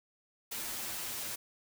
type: noise with comb filter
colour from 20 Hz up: white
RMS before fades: -39 dBFS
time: 0.51-1.36 s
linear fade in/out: 10 ms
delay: 8.7 ms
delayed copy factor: +1
effects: none